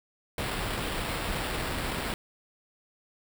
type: noise with sample-and-hold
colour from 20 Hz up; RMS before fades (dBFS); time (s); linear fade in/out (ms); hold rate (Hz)
pink; -32; 0.38-2.14; 2; 6300
effects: none